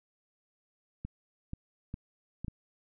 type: clicks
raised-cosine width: 5 ms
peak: -25 dBFS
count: 5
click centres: 1.05 / 1.534 / 1.941 / 2.446 / 2.482 s
effects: none